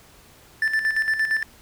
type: tone with tremolo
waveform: triangle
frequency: 1764 Hz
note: A6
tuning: 4 cents sharp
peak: -16 dBFS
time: 0.62-1.43 s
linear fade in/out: 2 ms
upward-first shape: square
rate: 8.7 Hz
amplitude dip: 60%
effects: pink hiss -51 dBFS RMS until 1.61 s